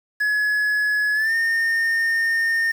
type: tone with pitch glide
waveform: triangle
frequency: 1694 to 1826.1 Hz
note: G#6 to A#6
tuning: +34 to -36 cents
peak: -16 dBFS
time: 0.2-2.72 s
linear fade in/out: 10 ms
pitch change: +130 cents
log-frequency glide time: 1.14-1.34 s
effects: 7-bit